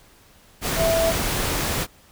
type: tone in noise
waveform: sine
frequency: 659.3 Hz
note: E5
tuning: in tune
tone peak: -18 dBFS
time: 0.76-1.14 s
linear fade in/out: 50 ms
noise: pink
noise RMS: -24 dBFS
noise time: 0.61-1.87 s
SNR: +3 dB
effects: pink hiss -53 dBFS RMS until 2.11 s